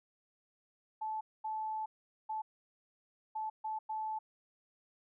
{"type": "tone bursts at uneven times", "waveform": "sine", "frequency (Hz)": 870, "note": "A5", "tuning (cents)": -20, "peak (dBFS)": -35, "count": 6, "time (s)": [[1.01, 1.21], [1.44, 1.86], [2.29, 2.42], [3.35, 3.5], [3.64, 3.79], [3.89, 4.19]], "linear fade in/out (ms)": 10, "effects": []}